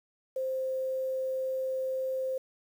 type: tone with quantisation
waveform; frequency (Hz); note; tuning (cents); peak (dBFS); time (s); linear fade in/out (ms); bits
sine; 523.3; C5; 0; -29; 0.36-2.38; 5; 9
effects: none